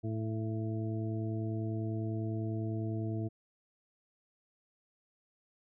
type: harmonic tone with a mistuned harmonic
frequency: 110 Hz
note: A2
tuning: in tune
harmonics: 1 / 2 / 3 / 4 / 6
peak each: -34 / -41 / -39 / -47 / -47 dBFS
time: 0.03-3.29 s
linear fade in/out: 20 ms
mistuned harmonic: 6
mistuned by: +24 cents
effects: none